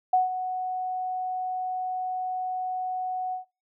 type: tone with ADSR envelope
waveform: sine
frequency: 740 Hz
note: F#5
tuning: in tune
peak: -16 dBFS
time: 0.13-3.45 s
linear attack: 6 ms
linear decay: 150 ms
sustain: -11 dB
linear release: 120 ms
effects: noise-tail reverb RT60 0.3 s tail -23 dB re dry